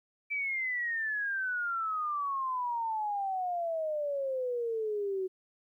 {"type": "exponential sweep", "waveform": "sine", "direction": "down", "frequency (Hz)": [2329, 370], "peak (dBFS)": -30, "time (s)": [0.3, 5.28], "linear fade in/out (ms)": 20, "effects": ["12-bit"]}